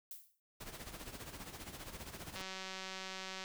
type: noise with exponential decay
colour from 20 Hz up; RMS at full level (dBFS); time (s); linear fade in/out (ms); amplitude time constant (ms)
violet; -45; 0.11-0.4; 1; 61
type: noise with tremolo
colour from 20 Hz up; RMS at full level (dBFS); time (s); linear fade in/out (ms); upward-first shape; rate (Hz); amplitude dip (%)
pink; -46; 0.6-2.42; 10; sine; 15; 65
type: click train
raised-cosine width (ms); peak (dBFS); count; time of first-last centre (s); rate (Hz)
0.2; -27; 205; 2.36-3.439; 189
effects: none